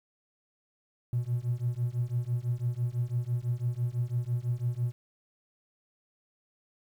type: tone with tremolo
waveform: triangle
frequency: 121.2 Hz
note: B2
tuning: 32 cents flat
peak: -20 dBFS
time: 1.13-4.92 s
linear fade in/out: 0 ms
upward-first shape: triangle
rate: 6 Hz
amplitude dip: 100%
effects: tanh soft clip ceiling -22 dBFS + 10-bit